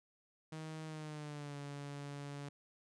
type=tone with pitch glide; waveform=sawtooth; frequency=157.5 to 142.77 Hz; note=D#3 to D3; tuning=+21 to -49 cents; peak=-40 dBFS; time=0.52-2.49 s; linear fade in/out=5 ms; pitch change=-170 cents; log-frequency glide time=0.86-1.57 s; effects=resampled to 22050 Hz